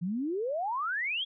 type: exponential sweep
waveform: sine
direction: up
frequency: 164 to 3409 Hz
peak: -29 dBFS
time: 0.01-1.25 s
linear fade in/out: 20 ms
effects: none